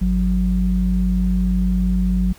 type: tone pair together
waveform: sine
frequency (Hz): 51.52 / 183.6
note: G#1 / F#3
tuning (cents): -13 / -13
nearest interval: octave + minor seventh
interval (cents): 2200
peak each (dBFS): -17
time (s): 0.01-2.33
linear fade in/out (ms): 10
effects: tanh soft clip ceiling -7 dBFS + pink hiss -47 dBFS RMS until 2.38 s